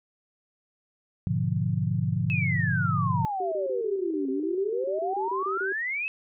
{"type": "chord", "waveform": "sine", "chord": "G# diminished seventh", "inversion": "none", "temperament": "equal", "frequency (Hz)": [103.83, 123.47, 146.83, 174.61], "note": ["G#2", "B2", "D3", "F3"], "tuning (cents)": [0, 0, 0, 0], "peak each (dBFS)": -29, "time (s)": [1.27, 3.25], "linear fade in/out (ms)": 0}
{"type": "exponential two-way sweep", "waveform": "sine", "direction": "down then up", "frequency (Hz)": [2639, 261.6, 2639], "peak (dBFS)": -27, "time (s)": [2.3, 6.08], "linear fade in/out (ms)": 0, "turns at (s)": 4.3}
{"type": "tone bursts", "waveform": "sine", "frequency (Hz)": 386.3, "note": "G4", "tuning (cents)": -25, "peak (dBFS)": -29, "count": 16, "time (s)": [3.4, 5.725], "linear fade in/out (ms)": 5, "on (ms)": 120, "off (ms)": 27}
{"effects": []}